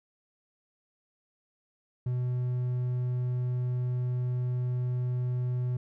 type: tone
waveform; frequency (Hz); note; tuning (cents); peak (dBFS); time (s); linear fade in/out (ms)
triangle; 124.5; B2; +14; -25; 2.06-5.77; 5
effects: none